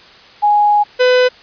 sine / 45% pulse tone pair in turn, 830.6 / 502.2 Hz, G#5 / B4, 0 / +29 cents, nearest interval major sixth, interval 871 cents, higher first, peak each -8 dBFS, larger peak neither, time 0.42-0.84 / 0.99-1.29 s, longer first, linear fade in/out 20 ms, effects white hiss -41 dBFS RMS until 1.42 s + resampled to 11025 Hz

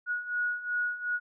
sine beating tone pair, 1454 / 1456.7 Hz, F#6 / F#6, -31 / -27 cents, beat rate 2.7 Hz, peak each -34 / -30 dBFS, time 0.06-1.2 s, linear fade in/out 50 ms, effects none

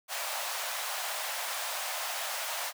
pink high-pass noise, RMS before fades -35 dBFS, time 0.08-2.73 s, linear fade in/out 50 ms, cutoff 590 Hz, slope 48 dB/octave, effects none

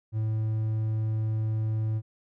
triangle tone, 109.5 Hz, A2, 8 cents flat, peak -23 dBFS, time 0.12-2.02 s, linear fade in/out 50 ms, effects none

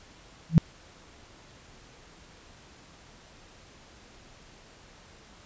sine tone with exponential growth, 161.7 Hz, E3, 33 cents flat, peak -8 dBFS, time 0.49-0.58 s, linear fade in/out 0 ms, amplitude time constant 18 ms, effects pink hiss -53 dBFS RMS until 5.45 s + resampled to 16000 Hz

